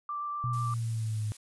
sine tone with vibrato, 1174.7 Hz, D6, in tune, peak -32 dBFS, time 0.09-0.74 s, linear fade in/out 2 ms, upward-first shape sine, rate 8.1 Hz, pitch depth 9 cents each way
sine exponential sweep, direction down, 122.4 to 105.7 Hz, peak -29 dBFS, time 0.44-1.32 s, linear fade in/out 0 ms
blue noise, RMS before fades -47 dBFS, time 0.53-1.37 s, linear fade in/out 5 ms
effects resampled to 24000 Hz

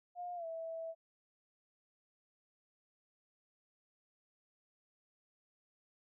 sine tone with pitch glide, 710 to 654.8 Hz, F5 to E5, +28 to -12 cents, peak -40 dBFS, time 0.15-0.95 s, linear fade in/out 50 ms, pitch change -140 cents, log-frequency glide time 0.35-0.46 s, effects none

